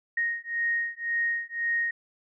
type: beating tone pair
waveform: sine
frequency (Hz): 1864.7 / 1866.6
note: A#6 / A#6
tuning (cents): 0 / +2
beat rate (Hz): 1.9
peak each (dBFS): -29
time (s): 0.17-1.91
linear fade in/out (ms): 5
effects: none